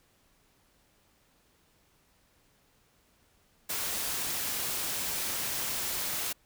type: noise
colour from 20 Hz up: white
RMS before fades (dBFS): -33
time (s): 3.69-6.33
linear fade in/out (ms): 10
effects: pink hiss -67 dBFS RMS until 6.45 s